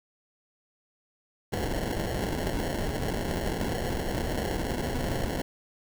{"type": "noise with sample-and-hold", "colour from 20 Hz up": "pink", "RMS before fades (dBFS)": -30, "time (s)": [1.52, 5.42], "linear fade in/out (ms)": 10, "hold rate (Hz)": 1225, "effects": []}